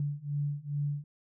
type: beating tone pair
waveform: sine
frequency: 143.5 / 145.9 Hz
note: D3 / D3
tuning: -40 / -11 cents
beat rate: 2.4 Hz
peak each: -34 / -33 dBFS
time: 0-1.04 s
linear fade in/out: 2 ms
effects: none